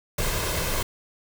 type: noise with comb filter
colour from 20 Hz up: pink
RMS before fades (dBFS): -26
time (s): 0.18-0.83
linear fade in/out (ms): 5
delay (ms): 1.9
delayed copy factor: +0.5
effects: none